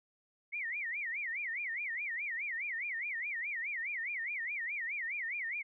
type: tone with vibrato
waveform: sine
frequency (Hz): 2093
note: C7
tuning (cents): 0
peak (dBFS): -35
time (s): 0.52-5.63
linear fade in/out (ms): 20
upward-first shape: sine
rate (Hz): 4.8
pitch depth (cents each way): 260
effects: none